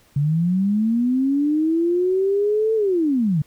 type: linear two-way sweep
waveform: sine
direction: up then down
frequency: 138.59 to 447.8 to 138.59 Hz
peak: -16 dBFS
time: 0.16-3.42 s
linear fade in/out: 5 ms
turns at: 2.75 s
effects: pink hiss -56 dBFS RMS until 3.46 s